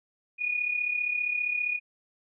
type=tone with amplitude modulation; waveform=sine; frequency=2456 Hz; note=D#7; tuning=23 cents flat; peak=-23 dBFS; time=0.38-1.8 s; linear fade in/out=50 ms; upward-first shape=sine; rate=35.1 Hz; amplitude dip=65%; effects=none